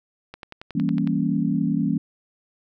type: click train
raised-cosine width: 0.3 ms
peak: -21 dBFS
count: 9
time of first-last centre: 0.34-1.074 s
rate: 10.9 Hz
type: chord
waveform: sine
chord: E diminished seventh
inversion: none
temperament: equal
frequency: 164.81 / 196 / 233.1 / 277.2 Hz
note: E3 / G3 / Bb3 / Db4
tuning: 0 / 0 / 0 / 0 cents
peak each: -25 dBFS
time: 0.75-1.98 s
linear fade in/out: 5 ms
effects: none